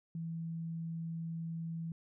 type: tone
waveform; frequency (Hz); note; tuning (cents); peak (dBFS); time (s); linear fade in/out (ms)
sine; 164.81; E3; 0; -37; 0.15-1.92; 2
effects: none